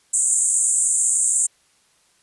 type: band-pass noise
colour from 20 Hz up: pink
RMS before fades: -19 dBFS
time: 0.13-1.47 s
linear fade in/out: 10 ms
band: 7100 to 9300 Hz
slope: 96 dB/octave
effects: white hiss -60 dBFS RMS until 2.22 s + resampled to 24000 Hz